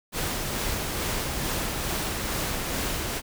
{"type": "noise with tremolo", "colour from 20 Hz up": "pink", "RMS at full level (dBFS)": -28, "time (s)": [0.12, 3.22], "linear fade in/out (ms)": 50, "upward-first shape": "sine", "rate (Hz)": 2.3, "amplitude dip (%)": 25, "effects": []}